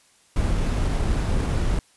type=noise with sample-and-hold; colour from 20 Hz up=brown; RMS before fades=-22 dBFS; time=0.36-1.79 s; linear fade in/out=2 ms; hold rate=8820 Hz; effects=white hiss -58 dBFS RMS until 1.96 s + resampled to 24000 Hz